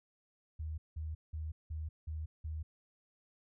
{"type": "tone bursts", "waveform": "sine", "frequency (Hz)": 78.2, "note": "D#2", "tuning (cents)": 9, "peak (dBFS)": -37, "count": 6, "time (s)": [0.59, 2.63], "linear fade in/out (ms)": 10, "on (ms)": 190, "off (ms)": 180, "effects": []}